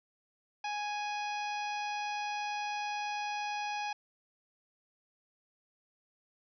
harmonic tone, 831 Hz, G#5, 1 cent sharp, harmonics 1 / 2 / 3 / 4 / 5 / 6 / 7, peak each -35 / -45 / -41 / -49 / -52 / -49 / -53 dBFS, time 0.64-3.93 s, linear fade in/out 5 ms, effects none

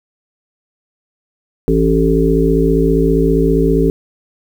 harmonic tone, 55 Hz, A1, in tune, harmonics 1 / 3 / 5 / 7 / 8, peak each -16 / -16 / -16 / -16 / -16 dBFS, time 1.68-3.9 s, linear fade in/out 0 ms, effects 7-bit

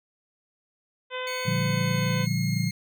harmonic tone, 508 Hz, B4, 49 cents sharp, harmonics 1 / 2 / 3 / 4 / 5 / 6 / 7, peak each -33 / -36 / -38 / -39 / -40 / -41 / -41 dBFS, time 1.1-2.27 s, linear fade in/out 50 ms
20% pulse tone with pitch glide, 2207 to 2137 Hz, C#7 to C7, -8 to +36 cents, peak -29 dBFS, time 1.27-2.71 s, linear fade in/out 2 ms, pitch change -56 cents, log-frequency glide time 1.47-2.59 s
sine chord, G minor seventh, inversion first, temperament equal with one note detuned, 116.54 / 146.83 / 174.61 / 198.73 Hz, Bb2 / D3 / F3 / G3, 0 / 0 / 0 / +24 cents, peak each -28 / -28 / -28 / -33 dBFS, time 1.45-2.71 s, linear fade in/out 20 ms
effects none

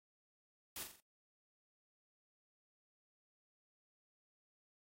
white noise with echo, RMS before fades -45 dBFS, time 0.76-0.83 s, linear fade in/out 2 ms, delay 43 ms, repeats 4, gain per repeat -6 dB, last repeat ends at 1.002 s, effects AAC 48 kbps

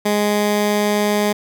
15% pulse tone, 207.7 Hz, G#3, in tune, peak -9 dBFS, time 0.05-1.33 s, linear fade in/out 10 ms, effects none

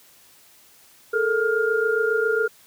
sine tone cluster, 430 / 457.3 / 1411 Hz, A4 / A#4 / F6, -40 / -33 / +17 cents, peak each -23 dBFS, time 1.13-2.48 s, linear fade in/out 10 ms, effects white hiss -53 dBFS RMS until 2.66 s + high-pass 60 Hz 12 dB/octave

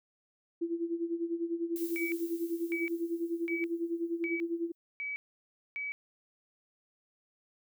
sine tone with tremolo, 336.9 Hz, E4, 38 cents sharp, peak -28 dBFS, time 0.61-4.72 s, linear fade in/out 10 ms, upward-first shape sine, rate 10 Hz, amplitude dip 75%
violet noise with exponential decay, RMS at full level -42 dBFS, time 1.76-4.75 s, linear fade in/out 0 ms, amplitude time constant 650 ms
sine tone bursts, 2282 Hz, C#7, 50 cents sharp, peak -34 dBFS, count 6, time 1.96-5.92 s, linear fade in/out 0 ms, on 160 ms, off 600 ms
effects none

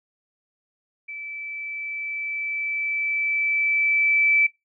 sine tone with level ramp, 2316 Hz, D7, 25 cents flat, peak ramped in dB -32 to -14 dBFS, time 1.08-4.47 s, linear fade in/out 10 ms, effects noise-tail reverb RT60 0.2 s tail -23 dB re dry

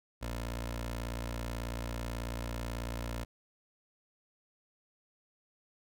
15% pulse tone with notch filter, 58.27 Hz, A#1, in tune, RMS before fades -38 dBFS, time 0.21-3.25 s, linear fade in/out 20 ms, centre 160 Hz, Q 1.1, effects none

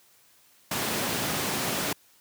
pink high-pass noise, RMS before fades -29 dBFS, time 0.71-1.93 s, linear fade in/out 5 ms, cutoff 140 Hz, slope 12 dB/octave, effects white hiss -60 dBFS RMS until 2.2 s + high-pass 60 Hz 12 dB/octave

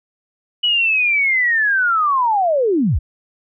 sine linear sweep, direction down, 2960 to 43.82 Hz, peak -13 dBFS, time 0.63-2.99 s, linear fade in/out 10 ms, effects none

